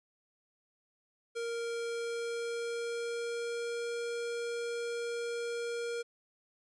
square tone with pitch glide, 466.2 to 470.8 Hz, A#4 to A#4, 0 to +17 cents, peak -35 dBFS, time 1.35-6.03 s, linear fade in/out 20 ms, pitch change +17 cents, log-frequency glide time 1.87-3.92 s, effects resampled to 22050 Hz + 12-bit

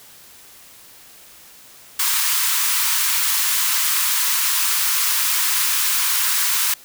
white high-pass noise, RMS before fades -19 dBFS, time 1.99-6.74 s, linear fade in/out 5 ms, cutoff 910 Hz, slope 96 dB/octave, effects white hiss -45 dBFS RMS until 6.84 s

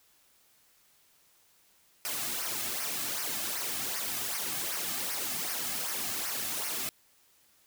white noise with flanger, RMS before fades -34 dBFS, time 2.05-6.89 s, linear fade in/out 0 ms, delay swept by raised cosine 0.26 to 2.16 ms, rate 2.6 Hz, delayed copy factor -0.65, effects white hiss -65 dBFS RMS until 7.66 s

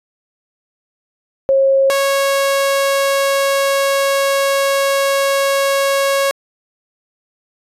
sine / sawtooth tone pair in turn, 541 / 551.4 Hz, C#5 / C#5, -42 / -9 cents, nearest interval unison, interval 33 cents, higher second, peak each -9 dBFS, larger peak neither, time 1.49-1.9 / 1.9-6.31 s, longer second, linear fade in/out 0 ms, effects resampled to 32000 Hz

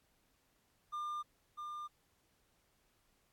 triangle tone with echo, 1200 Hz, D6, 37 cents sharp, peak -36 dBFS, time 0.92-1.23 s, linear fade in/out 20 ms, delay 650 ms, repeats 1, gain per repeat -4 dB, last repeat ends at 1.88 s, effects pink hiss -75 dBFS RMS until 3.32 s + AAC 64 kbps

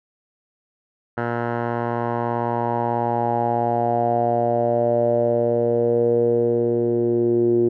10% pulse tone with low-pass filter sweep, 118.4 Hz, A#2, 27 cents sharp, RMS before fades -20 dBFS, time 1.17-7.69 s, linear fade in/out 10 ms, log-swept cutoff 1300 to 350 Hz, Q 5.7, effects none

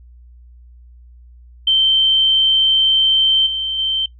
sine tone with level steps, 3114 Hz, G7, 12 cents flat, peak -10 / -18 / -15 dBFS, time 1.67-4.06 s, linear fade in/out 5 ms, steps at 3.46 / 3.78 s, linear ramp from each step 10 ms, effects noise-tail reverb RT60 0.1 s tail -18 dB re dry + added 60 Hz sine -40 dBFS peak until 4.19 s

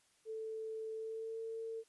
sine tone with pitch glide, 441.3 to 450.3 Hz, A4 to A4, +5 to +40 cents, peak -40 dBFS, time 0.25-1.84 s, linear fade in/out 50 ms, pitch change +35 cents, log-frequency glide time 0.94-1.4 s, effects white hiss -72 dBFS RMS until 1.88 s + resampled to 24000 Hz

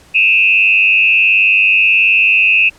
sine tone with frequency modulation, 2602 Hz, E7, 23 cents flat, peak -7 dBFS, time 0.14-2.7 s, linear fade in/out 20 ms, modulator 98.6 Hz, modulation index 1.3, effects pink hiss -45 dBFS RMS until 2.78 s + low-pass 10000 Hz 12 dB/octave

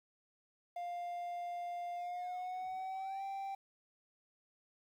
triangle tone with pitch glide, 701 to 782.3 Hz, F5 to G5, +6 to -4 cents, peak -37 dBFS, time 0.76-3.55 s, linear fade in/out 5 ms, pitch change +190 cents, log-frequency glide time 1.95-3.23 s, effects 11-bit

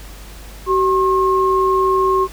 sine tone pair together, 380 / 1074.8 Hz, F#4 / C6, +46 / +46 cents, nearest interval octave + tritone, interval 1800 cents, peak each -15 dBFS, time 0.66-2.28 s, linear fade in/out 50 ms, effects added 50 Hz sine -35 dBFS peak until 2.32 s + pink hiss -40 dBFS RMS until 2.32 s

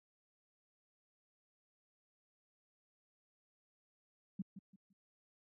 sine tone with echo, 193.3 Hz, G3, 24 cents flat, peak -36 dBFS, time 4.39-4.42 s, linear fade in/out 5 ms, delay 170 ms, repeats 3, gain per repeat -11 dB, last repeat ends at 4.93 s, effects high-pass 100 Hz 12 dB/octave

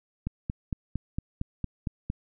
click train, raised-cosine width 5 ms, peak -17 dBFS, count 9, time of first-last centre 0.27-2.101 s, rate 4.37 Hz, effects none

